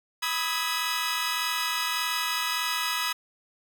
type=chord; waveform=15% pulse; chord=E major seventh; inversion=second; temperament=equal with one note detuned; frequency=987.8 / 1244.5 / 1286.2 / 1661.2 Hz; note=B5 / D#6 / E6 / G#6; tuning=0 / 0 / -43 / 0 cents; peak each=-24 / -27 / -26 / -26 dBFS; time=0.22-3.13 s; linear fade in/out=10 ms; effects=none